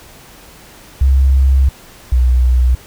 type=tone pair in turn; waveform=sine; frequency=67 / 62.4 Hz; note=C2 / B1; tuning=+42 / +19 cents; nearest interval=minor second; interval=123 cents; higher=first; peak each=-6 / -7 dBFS; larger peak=first; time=1.01-1.69 / 2.12-2.75 s; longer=first; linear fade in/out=5 ms; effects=tanh soft clip ceiling -2 dBFS + pink hiss -40 dBFS RMS until 2.86 s